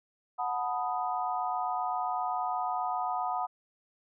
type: chord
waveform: sine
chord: B dominant seventh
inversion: second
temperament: equal with one note detuned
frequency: 732.8 / 880 / 987.8 / 1244.5 Hz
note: F#5 / A5 / B5 / D#6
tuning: -17 / 0 / 0 / 0 cents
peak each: -32 / -37 / -35 / -36 dBFS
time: 0.38-3.47 s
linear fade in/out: 20 ms
effects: none